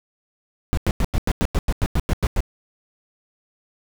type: noise bursts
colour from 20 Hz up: brown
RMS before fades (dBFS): -18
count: 13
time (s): 0.73-2.405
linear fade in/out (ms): 0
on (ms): 43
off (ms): 93
effects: none